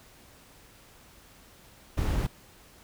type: noise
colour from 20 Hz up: brown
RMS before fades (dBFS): -27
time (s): 1.97-2.27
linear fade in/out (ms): 10
effects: pink hiss -55 dBFS RMS until 2.83 s